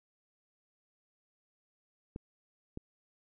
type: clicks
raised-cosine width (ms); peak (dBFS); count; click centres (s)
3; -27; 2; 2.161 / 2.774
effects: none